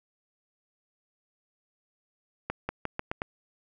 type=accelerating click train; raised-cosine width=0.5 ms; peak=-15 dBFS; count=6; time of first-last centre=2.5-3.219 s; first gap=190 ms; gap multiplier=0.86; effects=none